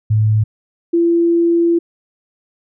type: tone pair in turn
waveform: sine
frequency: 108 / 339.1 Hz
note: A2 / E4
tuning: -32 / +49 cents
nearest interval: octave + minor sixth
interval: 1981 cents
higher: second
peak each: -10 / -10 dBFS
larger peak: neither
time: 0.1-0.44 / 0.93-1.79 s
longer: second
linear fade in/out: 10 ms
effects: none